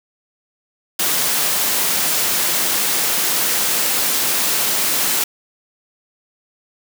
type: high-pass noise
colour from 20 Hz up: white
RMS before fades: -18 dBFS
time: 0.99-5.24 s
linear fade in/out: 5 ms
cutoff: 150 Hz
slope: 12 dB/octave
effects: none